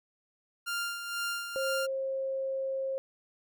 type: tone with tremolo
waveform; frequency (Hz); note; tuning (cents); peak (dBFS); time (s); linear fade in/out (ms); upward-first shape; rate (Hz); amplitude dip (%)
sawtooth; 1396.9; F6; 0; -27; 0.66-1.87; 20; sine; 2.1; 55
type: tone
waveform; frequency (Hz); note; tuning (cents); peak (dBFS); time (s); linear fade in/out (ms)
sine; 535; C5; +38; -30; 1.56-2.98; 0
effects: none